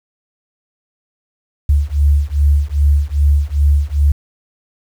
sine beating tone pair, 71 / 73.5 Hz, C#2 / D2, +42 / +2 cents, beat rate 2.5 Hz, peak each -13 dBFS, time 1.69-4.12 s, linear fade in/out 5 ms, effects 7-bit

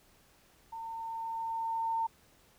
sine tone with level ramp, 907 Hz, A#5, 48 cents flat, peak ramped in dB -39 to -28 dBFS, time 0.72-2.07 s, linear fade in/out 10 ms, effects pink hiss -64 dBFS RMS until 2.58 s

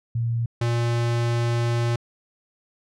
sine / square tone pair in turn, 116.5 / 118.19 Hz, A#2 / A#2, -1 / +24 cents, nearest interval unison, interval 25 cents, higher second, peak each -21 dBFS, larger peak neither, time 0.15-0.46 / 0.61-1.96 s, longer second, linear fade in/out 5 ms, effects low-pass 7000 Hz 12 dB/octave

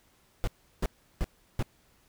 brown noise bursts, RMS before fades -27 dBFS, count 4, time 0.44-1.626 s, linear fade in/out 0 ms, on 34 ms, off 350 ms, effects pink hiss -65 dBFS RMS until 2.08 s

